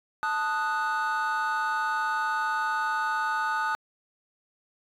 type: chord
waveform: triangle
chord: D# diminished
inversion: second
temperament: equal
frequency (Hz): 880 / 1244.5 / 1480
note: A5 / D#6 / F#6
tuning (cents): 0 / 0 / 0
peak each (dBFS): -27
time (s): 0.23-3.75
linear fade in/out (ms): 0
effects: tanh soft clip ceiling -18 dBFS